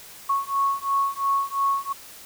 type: beating tone pair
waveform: sine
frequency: 1103 / 1105.9 Hz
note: C#6 / C#6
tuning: -9 / -4 cents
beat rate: 2.9 Hz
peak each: -24 dBFS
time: 0.29-1.93 s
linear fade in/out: 10 ms
effects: white hiss -44 dBFS RMS until 2.25 s